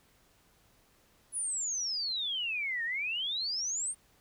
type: exponential two-way sweep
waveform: sine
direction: down then up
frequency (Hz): 10280 to 1794 to 9070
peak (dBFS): -31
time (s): 1.32-3.95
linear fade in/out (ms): 50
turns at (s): 2.84
effects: pink hiss -66 dBFS RMS until 4.2 s